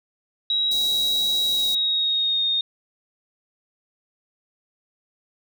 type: tone with pitch glide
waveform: sine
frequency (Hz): 3851 to 3692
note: B7 to A#7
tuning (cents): -44 to -17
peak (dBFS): -19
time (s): 0.5-2.61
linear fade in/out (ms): 2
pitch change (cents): -73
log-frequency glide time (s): 1.44-2.44
type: band-stop noise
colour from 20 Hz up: white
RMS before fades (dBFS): -33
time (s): 0.71-1.75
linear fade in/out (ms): 5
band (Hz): 880 to 3500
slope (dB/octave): 96
effects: none